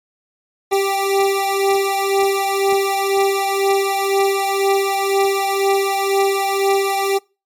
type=beating tone pair; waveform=25% pulse; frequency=392 / 394 Hz; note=G4 / G4; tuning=0 / +9 cents; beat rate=2 Hz; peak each=-13 / -16 dBFS; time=0.71-7.19 s; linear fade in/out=20 ms; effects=noise-tail reverb RT60 0.3 s tail -26 dB re dry + MP3 64 kbps